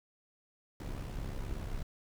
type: noise with amplitude modulation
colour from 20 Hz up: brown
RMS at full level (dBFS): -36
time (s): 0.8-1.83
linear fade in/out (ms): 2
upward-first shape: sine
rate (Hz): 67.9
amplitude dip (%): 60
effects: none